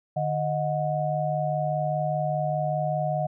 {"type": "tone cluster", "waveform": "sine", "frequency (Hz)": [150.2, 624, 729], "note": ["D3", "D#5", "F#5"], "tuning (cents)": [39, 5, -26], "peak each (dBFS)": -28, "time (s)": [0.16, 3.27], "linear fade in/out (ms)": 10, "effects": []}